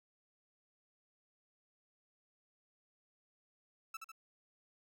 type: tone with echo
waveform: 30% pulse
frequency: 1318 Hz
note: E6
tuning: 1 cent flat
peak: -39 dBFS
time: 3.94-3.97 s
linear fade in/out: 5 ms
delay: 74 ms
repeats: 2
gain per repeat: -4 dB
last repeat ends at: 4.118 s
effects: none